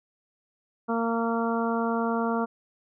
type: harmonic tone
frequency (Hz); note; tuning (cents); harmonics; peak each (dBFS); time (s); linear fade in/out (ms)
230; A#3; -23; 1 / 2 / 3 / 4 / 5 / 6; -27 / -30 / -32 / -33 / -34 / -35; 0.88-2.46; 20
effects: none